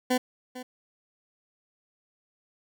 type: tone with echo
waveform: 20% pulse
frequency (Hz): 252.6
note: B3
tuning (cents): +39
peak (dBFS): -17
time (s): 0.1-0.18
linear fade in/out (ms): 10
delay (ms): 450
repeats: 1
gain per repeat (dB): -15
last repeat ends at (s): 0.63
effects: none